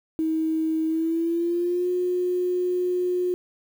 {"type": "tone with pitch glide", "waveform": "sine", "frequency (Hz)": [319, 360.1], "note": ["D#4", "F#4"], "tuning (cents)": [43, -47], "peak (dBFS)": -21, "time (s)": [0.19, 3.34], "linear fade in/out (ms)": 0, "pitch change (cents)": 210, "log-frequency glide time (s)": [0.87, 1.89], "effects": ["8-bit"]}